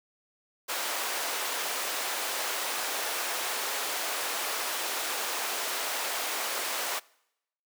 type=high-pass noise; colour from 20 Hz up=pink; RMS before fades=-32 dBFS; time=0.68-7 s; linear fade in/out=20 ms; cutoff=570 Hz; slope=12 dB/octave; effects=noise-tail reverb RT60 0.8 s tail -24 dB re dry + high-pass 300 Hz 12 dB/octave